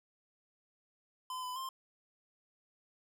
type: tone with pitch steps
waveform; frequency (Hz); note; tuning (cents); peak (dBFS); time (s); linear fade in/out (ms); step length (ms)
square; 1020 / 1004 / 1052; C6 / B5 / C6; -44 / +28 / +9; -39; 1.3-1.69; 2; 130
effects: none